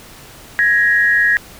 sine tone pair together, 1661.2 / 1885.3 Hz, G#6 / A#6, 0 / +19 cents, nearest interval major second, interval 219 cents, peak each -13 dBFS, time 0.59-1.37 s, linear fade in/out 0 ms, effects pink hiss -39 dBFS RMS until 1.59 s

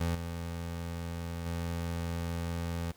25% pulse tone with level steps, 84.7 Hz, E2, 48 cents sharp, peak -25 / -32 / -29 dBFS, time 0-2.92 s, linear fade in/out 10 ms, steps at 0.15 / 1.46 s, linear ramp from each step 5 ms, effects pink hiss -61 dBFS RMS until 2.96 s

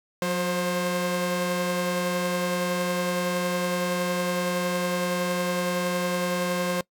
sawtooth tone pair together, 180 / 529.2 Hz, F#3 / C5, -47 / +20 cents, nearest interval octave + perfect fifth, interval 1867 cents, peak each -23 dBFS, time 0.22-6.81 s, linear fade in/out 2 ms, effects noise-tail reverb RT60 0.1 s tail -23 dB re dry

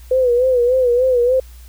sine tone with vibrato, 498.9 Hz, B4, 17 cents sharp, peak -11 dBFS, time 0.11-1.4 s, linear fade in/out 5 ms, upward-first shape sine, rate 3.4 Hz, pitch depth 78 cents each way, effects added 60 Hz sine -36 dBFS peak until 1.68 s + white hiss -49 dBFS RMS until 1.68 s

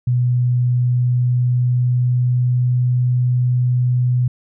sine tone with pitch glide, 123.47 to 124.4 Hz, B2 to B2, 0 to +13 cents, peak -13 dBFS, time 0.07-4.28 s, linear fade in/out 5 ms, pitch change +13 cents, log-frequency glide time 0.69-2.87 s, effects none

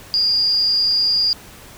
sine tone with amplitude modulation, 4810 Hz, D8, 41 cents sharp, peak -11 dBFS, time 0.14-1.33 s, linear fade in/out 0 ms, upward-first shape sine, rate 205 Hz, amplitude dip 65%, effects pink hiss -41 dBFS RMS until 1.77 s

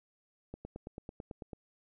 click train, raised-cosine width 2 ms, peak -29 dBFS, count 10, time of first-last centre 0.54-1.532 s, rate 9.07 Hz, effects none

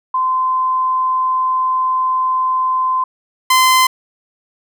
sine / sawtooth tone pair in turn, 1032 / 1032 Hz, C6 / C6, -24 / -24 cents, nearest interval unison, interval 0 cents, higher neither, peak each -13 / -5 dBFS, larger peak second, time 0.14-3.04 / 3.5-3.87 s, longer first, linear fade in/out 5 ms, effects none

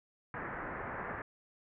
white low-pass noise, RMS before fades -41 dBFS, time 0.34-1.22 s, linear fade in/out 2 ms, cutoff 1900 Hz, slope 48 dB/octave, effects none

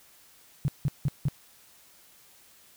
sine tone bursts, 142.1 Hz, C#3, 43 cents sharp, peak -22 dBFS, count 4, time 0.65-1.284 s, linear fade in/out 0 ms, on 31 ms, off 170 ms, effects white hiss -57 dBFS RMS until 2.76 s

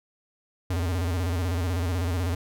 square tone with vibrato, 87.8 Hz, F2, 10 cents sharp, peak -25 dBFS, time 0.7-2.35 s, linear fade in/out 5 ms, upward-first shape square, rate 16 Hz, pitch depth 94 cents each way, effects none

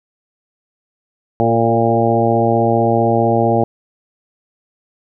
harmonic tone with a mistuned harmonic, 115.5 Hz, A#2, 16 cents flat, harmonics 1 / 2 / 3 / 4 / 5 / 6 / 7, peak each -19 / -19 / -19 / -19 / -19 / -19 / -19 dBFS, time 1.4-3.64 s, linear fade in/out 0 ms, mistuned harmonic 4, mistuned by -17 cents, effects none

